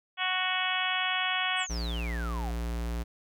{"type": "harmonic tone", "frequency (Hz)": 370, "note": "F#4", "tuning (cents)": 0, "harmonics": [2, 3, 4, 5, 6, 7, 8, 9], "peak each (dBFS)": [-35, -35, -35, -35, -35, -35, -35, -35], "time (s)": [0.17, 1.67], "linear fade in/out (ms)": 50}
{"type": "exponential sweep", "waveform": "sine", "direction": "down", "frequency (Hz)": [8870, 653], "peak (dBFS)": -38, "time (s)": [1.56, 2.53], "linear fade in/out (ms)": 50}
{"type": "tone", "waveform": "square", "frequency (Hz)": 58.27, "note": "A#1", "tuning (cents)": 0, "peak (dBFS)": -31, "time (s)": [1.69, 3.04], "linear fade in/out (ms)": 20}
{"effects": []}